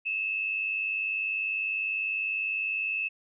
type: tone pair together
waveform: sine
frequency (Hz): 2600 / 2700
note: E7 / E7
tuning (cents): -24 / +41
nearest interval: minor second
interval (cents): 65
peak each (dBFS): -28 / -35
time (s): 0.05-3.09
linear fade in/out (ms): 20
effects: none